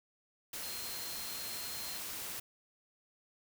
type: tone in noise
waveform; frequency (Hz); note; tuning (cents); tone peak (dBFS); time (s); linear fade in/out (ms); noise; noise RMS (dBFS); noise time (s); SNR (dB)
sine; 4186; C8; 0; -46; 0.63-1.98; 5; white; -42; 0.53-2.4; -7
effects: none